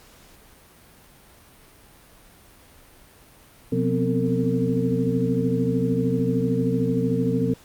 sine tone cluster, 125.7 / 178.9 / 248.7 / 261.9 / 453.7 Hz, B2 / F3 / B3 / C4 / A#4, +31 / +42 / +12 / +2 / -47 cents, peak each -26 dBFS, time 3.72-7.54 s, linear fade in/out 5 ms, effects pink hiss -51 dBFS RMS until 7.64 s + Opus 48 kbps

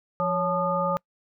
harmonic tone with a mistuned harmonic, 174.61 Hz, F3, in tune, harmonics 1 / 3 / 5 / 7, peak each -30 / -26 / -30 / -27 dBFS, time 0.2-0.97 s, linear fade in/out 0 ms, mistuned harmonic 3, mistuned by +100 cents, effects noise-tail reverb RT60 0.1 s tail -26 dB re dry

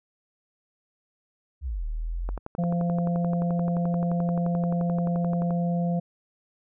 sine exponential two-way sweep, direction down then up, 76 to 37.67 to 46.74 Hz, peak -27 dBFS, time 1.61-2.39 s, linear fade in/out 50 ms, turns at 1.85 s
click train, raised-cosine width 1 ms, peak -21 dBFS, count 38, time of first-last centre 2.29-5.507 s, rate 11.5 Hz
harmonic tone, 172.7 Hz, F3, 19 cents flat, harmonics 1 / 3 / 4, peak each -23 / -34 / -34 dBFS, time 2.58-6 s, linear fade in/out 10 ms
effects none

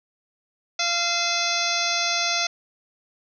harmonic tone with a mistuned harmonic, 690 Hz, F5, 21 cents flat, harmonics 1 / 2 / 3 / 4 / 5 / 6 / 7 / 8 / 9, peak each -30 / -30 / -30 / -30 / -30 / -30 / -30 / -30 / -30 dBFS, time 0.79-2.47 s, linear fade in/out 5 ms, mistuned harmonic 4, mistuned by -120 cents, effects none

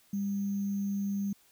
sine tone with sample-and-hold, 199.6 Hz, G3, 32 cents sharp, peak -29 dBFS, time 0.13-1.33 s, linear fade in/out 5 ms, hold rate 6300 Hz, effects white hiss -64 dBFS RMS until 1.51 s

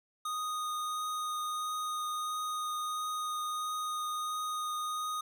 square tone with vibrato, 1238 Hz, D#6, 9 cents flat, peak -34 dBFS, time 0.25-5.21 s, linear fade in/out 5 ms, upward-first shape triangle, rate 1.5 Hz, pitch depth 9 cents each way, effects none

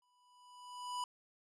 square tone with exponential growth, 987.8 Hz, B5, in tune, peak -36 dBFS, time 0.02-1.04 s, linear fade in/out 2 ms, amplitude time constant 220 ms, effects resampled to 24000 Hz

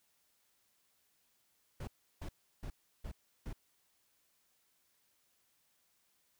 brown noise bursts, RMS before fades -42 dBFS, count 5, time 1.8-3.53 s, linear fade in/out 5 ms, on 74 ms, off 340 ms, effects white hiss -75 dBFS RMS until 6.39 s

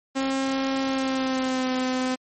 sawtooth tone with pitch glide, 268.3 to 256.5 Hz, C4 to C4, +44 to -34 cents, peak -19 dBFS, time 0.15-2.16 s, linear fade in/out 20 ms, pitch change -78 cents, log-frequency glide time 0.83-1.72 s, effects MP3 32 kbps

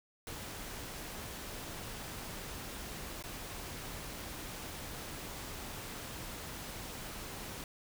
pink noise with dropouts, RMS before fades -44 dBFS, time 0.27-7.64 s, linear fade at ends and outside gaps 1 ms, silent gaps 3.226-3.238 s, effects none

